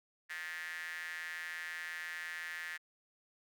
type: tone with high-pass filter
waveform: square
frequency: 82.9 Hz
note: E2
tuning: 10 cents sharp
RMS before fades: -43 dBFS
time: 0.29-2.78 s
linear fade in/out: 20 ms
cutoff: 1800 Hz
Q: 8
effects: none